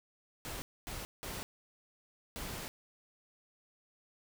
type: noise bursts at uneven times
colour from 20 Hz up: pink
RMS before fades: -42 dBFS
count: 4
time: 0.45-0.62 / 0.87-1.05 / 1.23-1.43 / 2.36-2.68 s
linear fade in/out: 0 ms
effects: none